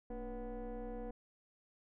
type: tone with frequency modulation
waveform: sine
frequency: 227.3 Hz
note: A#3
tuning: 43 cents flat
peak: -38 dBFS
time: 0.1-1.11 s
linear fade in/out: 5 ms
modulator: 259 Hz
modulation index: 1.6
effects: tanh soft clip ceiling -40 dBFS